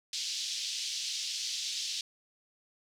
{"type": "band-pass noise", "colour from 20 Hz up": "white", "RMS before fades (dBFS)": -36, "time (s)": [0.13, 2.01], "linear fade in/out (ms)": 2, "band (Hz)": [3200, 5700], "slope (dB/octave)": 24, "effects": []}